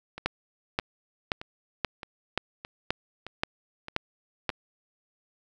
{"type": "two click trains", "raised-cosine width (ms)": 0.3, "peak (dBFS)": [-9, -22], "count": [9, 8], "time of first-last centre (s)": [[0.26, 4.493], [0.18, 4.501]], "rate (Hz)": [1.89, 1.62], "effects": []}